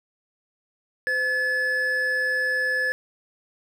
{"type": "tone pair together", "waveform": "triangle", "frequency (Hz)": [511.1, 1718], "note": ["C5", "A6"], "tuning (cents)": [-41, -42], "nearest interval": "octave + major sixth", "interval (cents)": 2099, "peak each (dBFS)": [-29, -20], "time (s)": [1.07, 2.92], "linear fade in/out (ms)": 0, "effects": []}